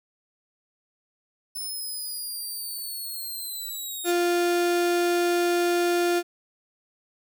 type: linear sweep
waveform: 5% pulse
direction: down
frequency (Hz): 5274 to 3674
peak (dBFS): -25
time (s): 1.55-4.12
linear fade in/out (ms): 10
type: tone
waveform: 35% pulse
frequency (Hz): 349.2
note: F4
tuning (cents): 0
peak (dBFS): -19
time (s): 4.04-6.23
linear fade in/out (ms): 50
effects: none